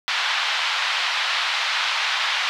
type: band-pass noise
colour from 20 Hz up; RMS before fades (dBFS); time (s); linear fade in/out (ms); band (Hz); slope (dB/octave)
white; -23; 0.08-2.49; 0; 840 to 3900; 24
effects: none